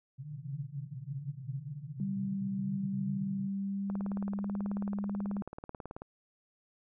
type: band-pass noise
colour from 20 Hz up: pink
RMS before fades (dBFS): -41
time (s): 0.18-3.5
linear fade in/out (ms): 20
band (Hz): 130 to 150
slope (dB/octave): 96
type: tone with pitch glide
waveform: sine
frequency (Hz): 195.6 to 201.4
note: G3 to G3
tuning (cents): -4 to +47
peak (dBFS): -32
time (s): 2-5.42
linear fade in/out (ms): 2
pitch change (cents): +51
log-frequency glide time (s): 3.33-4.64
type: click train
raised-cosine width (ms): 1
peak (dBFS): -28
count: 40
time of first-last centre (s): 3.9-6.02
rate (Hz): 18.4
effects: none